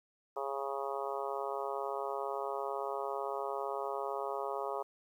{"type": "harmonic tone", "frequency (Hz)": 137.8, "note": "C#3", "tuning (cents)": -10, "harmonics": [3, 4, 5, 6, 7, 8, 9], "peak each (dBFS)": [-40, -41, -42, -43, -43, -44, -45], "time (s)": [0.36, 4.83], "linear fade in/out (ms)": 10, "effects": ["11-bit"]}